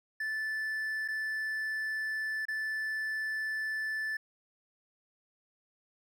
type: tone with dropouts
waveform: triangle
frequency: 1752 Hz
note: A6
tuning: 8 cents flat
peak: -30 dBFS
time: 0.2-4.17 s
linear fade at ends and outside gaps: 5 ms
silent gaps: 1.079-1.084 / 2.454-2.483 s
effects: none